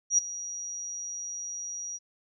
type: tone with ADSR envelope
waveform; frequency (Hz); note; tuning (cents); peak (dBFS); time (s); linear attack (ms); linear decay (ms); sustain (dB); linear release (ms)
sine; 5760; F#8; -47; -17; 0.1-1.99; 81; 11; -17; 34
effects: none